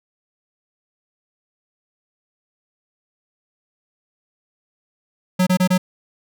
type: tone bursts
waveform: square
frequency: 183.3 Hz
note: F#3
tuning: 16 cents flat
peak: -14 dBFS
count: 4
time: 5.39-5.78 s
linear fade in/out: 10 ms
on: 78 ms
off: 26 ms
effects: none